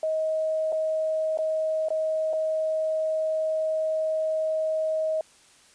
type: tone with dropouts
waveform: sine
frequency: 631 Hz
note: D#5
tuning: 24 cents sharp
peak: -23 dBFS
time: 0.03-5.21 s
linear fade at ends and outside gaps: 2 ms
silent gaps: 0.722-0.726 / 1.374-1.387 / 1.886-1.904 / 2.331-2.334 s
effects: white hiss -56 dBFS RMS until 5.74 s + resampled to 22050 Hz